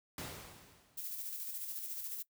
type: noise with exponential decay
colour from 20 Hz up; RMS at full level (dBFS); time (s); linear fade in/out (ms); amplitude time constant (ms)
pink; -41; 0.18-1.24; 2; 230
type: noise with tremolo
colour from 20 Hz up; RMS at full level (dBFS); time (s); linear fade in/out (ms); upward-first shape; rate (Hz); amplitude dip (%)
violet; -41; 0.97-2.23; 10; square; 14; 35
effects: noise-tail reverb RT60 0.1 s tail -21 dB re dry + high-pass 60 Hz 12 dB/octave